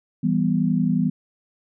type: chord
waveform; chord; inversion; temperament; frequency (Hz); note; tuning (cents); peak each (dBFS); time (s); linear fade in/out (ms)
sine; E minor; none; equal; 164.81 / 196 / 246.9; E3 / G3 / B3; 0 / 0 / 0; -22; 0.23-1.1; 10
effects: none